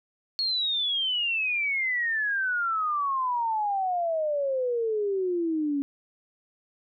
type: exponential sweep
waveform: sine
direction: down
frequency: 4347 to 276.4 Hz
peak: -24 dBFS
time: 0.39-5.82 s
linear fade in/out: 0 ms
effects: none